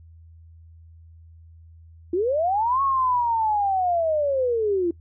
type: linear two-way sweep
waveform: sine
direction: up then down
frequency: 329.7 to 1108.7 to 330.6 Hz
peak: -19 dBFS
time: 2.13-4.91 s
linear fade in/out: 5 ms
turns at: 2.82 s
effects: noise-tail reverb RT60 0.1 s tail -21 dB re dry + added 82 Hz sine -45 dBFS peak until 5 s